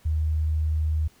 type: tone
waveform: sine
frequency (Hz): 77.78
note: D#2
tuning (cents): 0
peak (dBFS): -21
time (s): 0.05-1.08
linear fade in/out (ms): 10
effects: pink hiss -58 dBFS RMS until 1.2 s